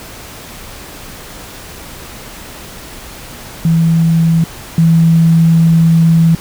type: tone pair in turn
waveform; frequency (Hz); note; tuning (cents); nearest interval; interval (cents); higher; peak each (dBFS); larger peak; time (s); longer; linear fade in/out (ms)
sine; 164.5 / 164.5; E3 / E3; -3 / -3; unison; 0; neither; -7 / -5; second; 3.65-4.44 / 4.78-6.35; second; 2
effects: pink hiss -31 dBFS RMS until 6.4 s